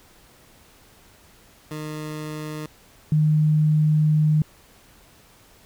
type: tone pair in turn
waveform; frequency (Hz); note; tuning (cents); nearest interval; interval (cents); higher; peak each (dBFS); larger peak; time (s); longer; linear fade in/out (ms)
20% pulse / sine; 153.3 / 153.3; D#3 / D#3; -25 / -25; unison; 0; neither; -25 / -15; second; 1.71-2.66 / 3.12-4.42; second; 2
effects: pink hiss -53 dBFS RMS until 5.65 s